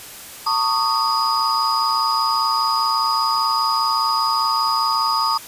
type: tone cluster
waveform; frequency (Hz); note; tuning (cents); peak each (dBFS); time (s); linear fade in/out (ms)
sine; 902 / 1116 / 1241 / 4939; A5 / C#6 / D#6 / D#8; +43 / +11 / -5 / -14; -22; 0.46-5.38; 10
effects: white hiss -37 dBFS RMS until 5.47 s + resampled to 32000 Hz